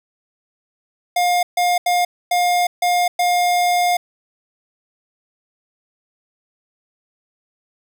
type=tone bursts at uneven times; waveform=square; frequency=710 Hz; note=F5; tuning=28 cents sharp; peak=-15 dBFS; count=6; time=1.16-1.43 / 1.57-1.78 / 1.86-2.05 / 2.31-2.67 / 2.82-3.08 / 3.19-3.97 s; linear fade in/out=5 ms; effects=none